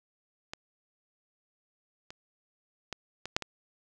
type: clicks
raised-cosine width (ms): 0.2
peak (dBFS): -20 / -26 / -18 / -20 / -8 / -19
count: 6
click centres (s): 0.535 / 2.105 / 2.927 / 3.256 / 3.365 / 3.423
effects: none